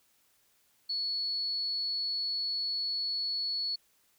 sine tone, 4400 Hz, C#8, 14 cents flat, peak -30 dBFS, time 0.89-3.76 s, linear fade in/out 10 ms, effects white hiss -69 dBFS RMS until 4.18 s

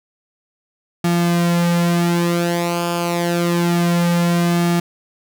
sawtooth tone with flanger, 172.3 Hz, F3, 23 cents flat, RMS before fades -17 dBFS, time 1.04-4.8 s, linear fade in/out 5 ms, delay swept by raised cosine 2 to 5.3 ms, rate 0.27 Hz, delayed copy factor -0.7, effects none

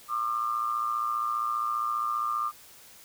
sine tone with amplitude modulation, 1200 Hz, D6, 37 cents sharp, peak -23 dBFS, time 0.08-2.52 s, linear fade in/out 50 ms, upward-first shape sine, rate 115 Hz, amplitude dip 70%, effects white hiss -52 dBFS RMS until 3.04 s

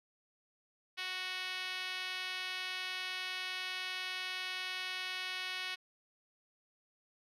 5% pulse tone with band-pass filter, 369.9 Hz, F#4, in tune, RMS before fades -40 dBFS, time 0.97-5.76 s, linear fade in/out 20 ms, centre 2700 Hz, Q 0.94, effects none

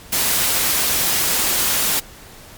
white noise, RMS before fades -18 dBFS, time 0.12-2 s, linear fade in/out 10 ms, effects pink hiss -41 dBFS RMS until 2.57 s + MP3 96 kbps

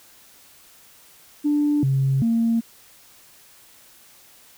sine tone with pitch steps, 294.2 / 135.1 / 229.5 Hz, D4 / C#3 / A#3, +3 / -44 / -27 cents, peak -16 dBFS, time 1.44-2.61 s, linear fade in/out 20 ms, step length 390 ms, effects tanh soft clip ceiling -12 dBFS + white hiss -51 dBFS RMS until 4.57 s

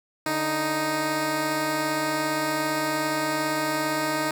10% pulse tone pair together, 146.82 / 311.1 Hz, D3 / D#4, 0 / 0 cents, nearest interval octave + minor second, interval 1300 cents, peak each -25 / -16 dBFS, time 0.26-4.31 s, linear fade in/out 2 ms, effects none

